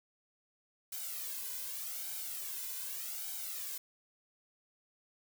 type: noise with flanger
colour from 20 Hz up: blue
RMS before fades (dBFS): -41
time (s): 0.92-3.78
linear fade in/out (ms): 5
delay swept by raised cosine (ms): 1.3 to 2.01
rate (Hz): 0.84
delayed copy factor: +1
effects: none